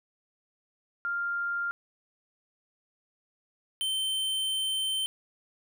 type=tone pair in turn; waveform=sine / square; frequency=1396.9 / 3100 Hz; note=F6 / G7; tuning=0 / -20 cents; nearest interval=octave + major second; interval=1380 cents; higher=second; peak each=-28 dBFS; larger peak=neither; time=1.05-1.71 / 3.81-5.06 s; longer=second; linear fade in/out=0 ms; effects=none